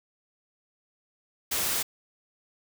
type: noise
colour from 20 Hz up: white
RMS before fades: -28 dBFS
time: 1.51-1.83 s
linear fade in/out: 10 ms
effects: none